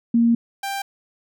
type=tone pair in turn; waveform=sine / sawtooth; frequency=233.1 / 789.7 Hz; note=A#3 / G5; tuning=0 / +13 cents; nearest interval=octave + major sixth; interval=2113 cents; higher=second; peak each=-13 / -21 dBFS; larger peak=first; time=0.14-0.35 / 0.63-0.82 s; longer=first; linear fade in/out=5 ms; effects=none